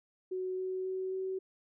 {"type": "tone with pitch steps", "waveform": "sine", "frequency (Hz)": [371.2, 373.6, 375.9, 378.3], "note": ["F#4", "F#4", "F#4", "F#4"], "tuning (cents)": [6, 17, 27, 38], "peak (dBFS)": -33, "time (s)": [0.31, 1.39], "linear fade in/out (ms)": 10, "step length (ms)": 270, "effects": []}